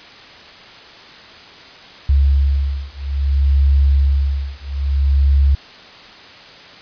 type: beating tone pair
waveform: sine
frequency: 69 / 69.6 Hz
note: C#2 / C#2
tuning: -7 / +8 cents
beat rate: 0.6 Hz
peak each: -15 dBFS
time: 2.09-5.55 s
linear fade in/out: 5 ms
effects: white hiss -39 dBFS RMS until 6.81 s + resampled to 11025 Hz